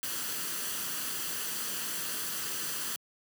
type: noise with comb filter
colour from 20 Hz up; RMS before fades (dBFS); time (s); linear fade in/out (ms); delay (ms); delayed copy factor
white; -35; 0.03-2.96; 0; 0.66; +0.5
effects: high-pass 150 Hz 12 dB/octave